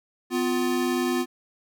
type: tone pair together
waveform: square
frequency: 252.2 / 350.8 Hz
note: B3 / F4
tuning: +36 / +8 cents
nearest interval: tritone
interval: 572 cents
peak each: -26 dBFS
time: 0.3-1.26 s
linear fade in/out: 50 ms
effects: none